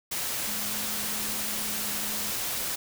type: tone in noise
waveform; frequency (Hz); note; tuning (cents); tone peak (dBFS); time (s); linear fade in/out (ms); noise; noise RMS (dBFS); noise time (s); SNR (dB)
sine; 210.6; G#3; +24; -42; 0.47-2.31; 10; white; -31; 0.11-2.76; -14
effects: none